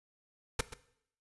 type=noise with echo; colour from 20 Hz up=pink; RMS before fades=-28 dBFS; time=0.59-0.61 s; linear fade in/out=5 ms; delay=130 ms; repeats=1; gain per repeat=-14 dB; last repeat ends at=0.74 s; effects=noise-tail reverb RT60 0.7 s tail -17 dB re dry + resampled to 24000 Hz